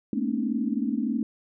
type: tone cluster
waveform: sine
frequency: 215.8 / 234.3 / 254.3 / 277.7 / 310.7 Hz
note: A3 / A#3 / C4 / C#4 / D#4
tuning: -33 / +9 / -49 / +3 / -2 cents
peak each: -29 / -29 / -33 / -30 / -35 dBFS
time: 0.13-1.23 s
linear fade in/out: 2 ms
effects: none